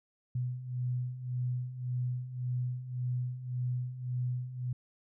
sine beating tone pair, 123.47 / 125.27 Hz, B2 / B2, 0 / +25 cents, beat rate 1.8 Hz, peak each -38 / -33 dBFS, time 0.35-4.73 s, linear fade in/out 5 ms, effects none

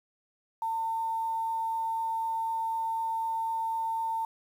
sine tone with quantisation, 902 Hz, A5, 43 cents sharp, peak -28 dBFS, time 0.62-4.25 s, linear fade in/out 2 ms, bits 9, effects none

